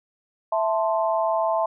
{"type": "chord", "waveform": "sine", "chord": "A minor", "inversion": "second", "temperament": "equal", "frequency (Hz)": [659.3, 880, 1046.5], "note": ["E5", "A5", "C6"], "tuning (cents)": [0, 0, 0], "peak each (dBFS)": [-22, -25, -27], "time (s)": [0.52, 1.66], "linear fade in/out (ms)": 5, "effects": []}